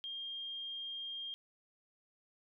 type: tone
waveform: sine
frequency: 3213 Hz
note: G7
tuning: 42 cents sharp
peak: -40 dBFS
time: 0.04-1.34 s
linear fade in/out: 0 ms
effects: none